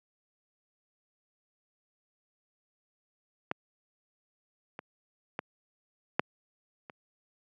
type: clicks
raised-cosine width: 0.5 ms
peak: -14 / -24 / -17 / -8 / -29 dBFS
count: 5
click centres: 3.514 / 4.791 / 5.391 / 6.195 / 6.898 s
effects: high-pass 150 Hz 12 dB/octave